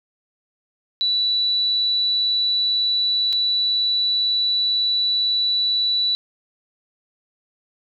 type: tone with dropouts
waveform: sine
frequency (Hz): 3951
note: B7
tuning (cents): 0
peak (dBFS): -17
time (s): 1.01-6.15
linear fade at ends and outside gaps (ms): 0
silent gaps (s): 3.326-3.33
effects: none